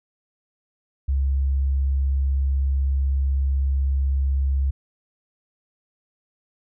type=tone; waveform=sine; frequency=68 Hz; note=C#2; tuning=33 cents flat; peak=-18 dBFS; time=1.08-4.71 s; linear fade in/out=10 ms; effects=none